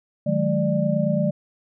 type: tone cluster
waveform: sine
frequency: 154.3 / 184 / 212.3 / 593 Hz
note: D#3 / F#3 / G#3 / D5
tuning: -14 / -9 / +38 / +17 cents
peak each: -24 dBFS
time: 0.26-1.31 s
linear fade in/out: 10 ms
effects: none